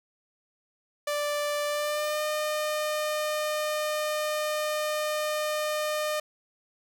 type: tone with pitch glide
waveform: sawtooth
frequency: 587.3 to 607.7 Hz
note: D5 to D#5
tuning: 0 to -41 cents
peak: -23 dBFS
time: 1.07-6.2 s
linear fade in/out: 5 ms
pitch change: +59 cents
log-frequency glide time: 1.67-2.23 s
effects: none